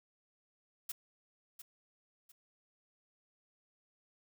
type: noise with echo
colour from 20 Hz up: blue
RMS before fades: -40 dBFS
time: 0.89-0.92 s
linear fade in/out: 5 ms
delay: 700 ms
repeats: 2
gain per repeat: -10 dB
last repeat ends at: 2.32 s
effects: none